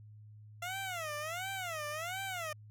15% pulse tone with vibrato, 680 Hz, F5, 46 cents flat, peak -31 dBFS, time 0.62-2.53 s, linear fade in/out 5 ms, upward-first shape sine, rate 1.4 Hz, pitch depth 240 cents each way, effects added 106 Hz sine -51 dBFS peak until 2.7 s

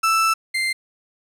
35% pulse tone pair in turn, 1323 / 2089 Hz, E6 / C7, +6 / -3 cents, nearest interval minor sixth, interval 791 cents, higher second, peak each -14 / -18 dBFS, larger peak first, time 0.03-0.34 / 0.54-0.73 s, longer first, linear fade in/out 10 ms, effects low-pass 12000 Hz 12 dB/octave + 9-bit

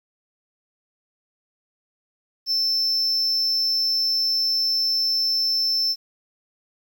triangle tone, 5320 Hz, E8, 15 cents sharp, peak -18 dBFS, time 2.46-5.96 s, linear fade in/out 50 ms, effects 9-bit

